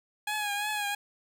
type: tone with vibrato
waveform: 15% pulse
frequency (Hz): 831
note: G#5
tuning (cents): +1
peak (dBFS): -23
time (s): 0.27-0.95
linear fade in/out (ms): 5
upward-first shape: triangle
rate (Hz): 2.9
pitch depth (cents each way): 54
effects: none